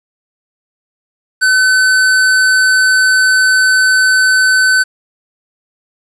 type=tone; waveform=square; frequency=1518 Hz; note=F#6; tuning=44 cents sharp; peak=-8 dBFS; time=1.41-4.84 s; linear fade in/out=20 ms; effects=resampled to 24000 Hz + 7-bit